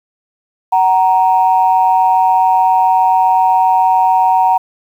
sine tone pair together, 750.7 / 934 Hz, F#5 / A#5, +25 / +3 cents, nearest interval major third, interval 378 cents, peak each -10 dBFS, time 0.72-4.58 s, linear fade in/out 10 ms, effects tanh soft clip ceiling 0 dBFS + 7-bit

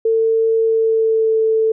sine tone with pitch glide, 449.1 to 442.7 Hz, A4 to A4, +35 to +11 cents, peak -12 dBFS, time 0.05-1.72 s, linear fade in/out 5 ms, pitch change -24 cents, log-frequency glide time 0.63-1.38 s, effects none

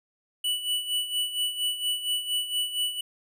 square tone with tremolo, 2960 Hz, F#7, in tune, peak -24 dBFS, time 0.44-3.01 s, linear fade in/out 5 ms, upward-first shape sine, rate 4.3 Hz, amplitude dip 70%, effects none

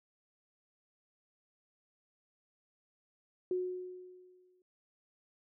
sine tone with exponential decay, 365 Hz, F#4, 24 cents flat, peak -29 dBFS, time 3.51-4.62 s, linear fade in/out 2 ms, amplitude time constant 240 ms, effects none

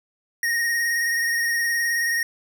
square tone with vibrato, 1864.7 Hz, A#6, in tune, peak -21 dBFS, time 0.43-2.23 s, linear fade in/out 2 ms, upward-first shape sine, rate 19 Hz, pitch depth 26 cents each way, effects none

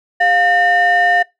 triangle ring-modulated tone, 554.4 Hz, C#5, in tune, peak -5 dBFS, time 0.2-1.23 s, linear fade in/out 10 ms, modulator 1260 Hz, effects noise-tail reverb RT60 0.2 s tail -23 dB re dry

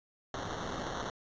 violet noise with sample-and-hold, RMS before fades -38 dBFS, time 0.34-1.1 s, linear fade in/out 2 ms, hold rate 2450 Hz, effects resampled to 16000 Hz

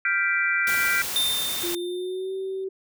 sine chord, G dominant seventh, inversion third, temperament equal, 1396.9 / 1568 / 1975.5 / 2349 Hz, F6 / G6 / B6 / D7, 0 / 0 / 0 / 0 cents, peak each -26 dBFS, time 0.05-1.02 s, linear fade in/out 2 ms
white noise, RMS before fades -30 dBFS, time 0.67-1.75 s, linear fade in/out 2 ms
square tone with exponential decay, 3610 Hz, A7, 44 cents sharp, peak -20 dBFS, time 1.16-2.64 s, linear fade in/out 1 ms, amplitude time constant 320 ms
sine tone with pitch glide, 346.8 to 382.6 Hz, F4 to G4, -12 to -42 cents, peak -27 dBFS, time 1.63-2.69 s, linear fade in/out 10 ms, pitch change +170 cents, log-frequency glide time 1.74-2.33 s
effects none

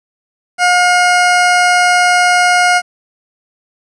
20% pulse tone, 716 Hz, F5, 43 cents sharp, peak -3 dBFS, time 0.58-2.82 s, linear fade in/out 50 ms, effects resampled to 22050 Hz + 7-bit

